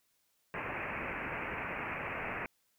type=low-pass noise; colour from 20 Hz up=white; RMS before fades=-39 dBFS; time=0.54-2.46 s; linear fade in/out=0 ms; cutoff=2600 Hz; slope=96 dB/octave; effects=white hiss -75 dBFS RMS until 2.78 s